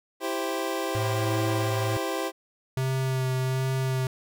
25% pulse chord, C major, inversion first, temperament equal, 329.6 / 392 / 523.3 Hz, E4 / G4 / C5, 0 / 0 / 0 cents, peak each -28 dBFS, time 0.2-2.32 s, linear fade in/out 50 ms
square tone, 109.4 Hz, A2, 9 cents flat, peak -27 dBFS, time 0.95-1.97 s, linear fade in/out 0 ms
square tone with vibrato, 130.81 Hz, C3, in tune, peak -25 dBFS, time 2.77-4.07 s, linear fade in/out 2 ms, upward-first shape sine, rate 1.3 Hz, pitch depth 16 cents each way
effects none

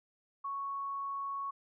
sine tone, 1108.7 Hz, C#6, in tune, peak -35 dBFS, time 0.44-1.51 s, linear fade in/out 10 ms, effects none

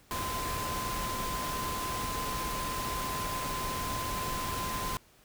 sine tone in noise, 1030 Hz, C6, 28 cents flat, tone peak -35 dBFS, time 0.11-4.97 s, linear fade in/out 0 ms, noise pink, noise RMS -36 dBFS, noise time 0.11-4.97 s, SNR -2 dB, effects pink hiss -61 dBFS RMS until 5.24 s

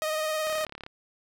sawtooth tone with vibrato, 622.3 Hz, D#5, in tune, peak -23 dBFS, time 0.02-0.65 s, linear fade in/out 0 ms, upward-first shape sine, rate 19 Hz, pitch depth 26 cents each way
click train, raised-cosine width 0.3 ms, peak -24 dBFS, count 15, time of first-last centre 0.47-0.864 s, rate 35.5 Hz
effects none

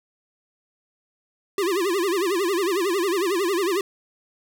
square tone with vibrato, 370 Hz, F#4, in tune, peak -21 dBFS, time 1.58-3.81 s, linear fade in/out 2 ms, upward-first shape sine, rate 11 Hz, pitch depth 180 cents each way, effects none

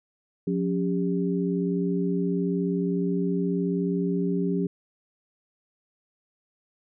sine tone cluster, 179 / 278.1 / 399.6 Hz, F3 / C#4 / G4, +43 / +6 / +33 cents, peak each -25 / -29 / -29 dBFS, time 0.47-4.67 s, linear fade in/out 5 ms, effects none

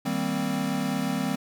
square chord, C minor seventh, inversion first, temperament equal with one note detuned, 158.1 / 196 / 233.1 / 261.6 Hz, Eb3 / G3 / Bb3 / C4, +28 / 0 / 0 / 0 cents, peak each -34 / -31 / -33 / -30 dBFS, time 0.05-1.36 s, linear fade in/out 10 ms, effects none

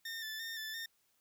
20% pulse tone with vibrato, 1787 Hz, A6, 26 cents sharp, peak -35 dBFS, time 0.05-0.86 s, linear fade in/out 5 ms, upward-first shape square, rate 2.9 Hz, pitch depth 33 cents each way, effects white hiss -75 dBFS RMS until 1.2 s

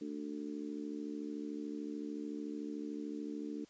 harmonic tone, 73.6 Hz, D2, 4 cents sharp, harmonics 3 / 4 / 5 / 6, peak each -45 / -41 / -50 / -49 dBFS, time 0.01-3.65 s, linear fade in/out 5 ms, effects white hiss -65 dBFS RMS until 3.69 s + resampled to 16000 Hz

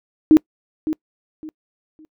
sine tone with echo, 311.3 Hz, D#4, 1 cent sharp, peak -6 dBFS, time 0.31-0.37 s, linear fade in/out 0 ms, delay 560 ms, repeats 3, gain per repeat -12 dB, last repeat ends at 2.05 s, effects noise-tail reverb RT60 0.1 s tail -26 dB re dry

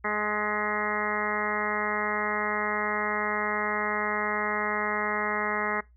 harmonic tone with a mistuned harmonic, 210 Hz, G#3, 19 cents sharp, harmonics 1 / 2 / 3 / 4 / 5 / 6 / 7 / 8 / 9 / 10, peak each -37 / -34 / -37 / -35 / -35 / -33 / -39 / -36 / -33 / -36 dBFS, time 0.04-5.81 s, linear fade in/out 10 ms, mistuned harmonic 9, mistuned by +17 cents, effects noise-tail reverb RT60 0.2 s tail -22 dB re dry + added 60 Hz sine -54 dBFS peak until 5.96 s

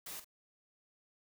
white noise with echo, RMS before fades -45 dBFS, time 0.06-0.2 s, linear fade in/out 5 ms, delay 46 ms, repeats 1, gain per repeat -11 dB, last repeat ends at 0.246 s, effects none

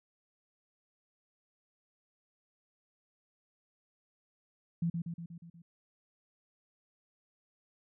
sine tone with echo, 168.8 Hz, E3, 41 cents sharp, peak -28 dBFS, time 4.82-4.9 s, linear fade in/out 5 ms, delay 120 ms, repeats 6, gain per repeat -4 dB, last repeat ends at 5.62 s, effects none

